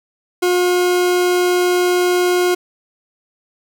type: tone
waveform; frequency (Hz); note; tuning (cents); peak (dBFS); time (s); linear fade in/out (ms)
40% pulse; 358.5; F4; +45; -12; 0.42-2.55; 10
effects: none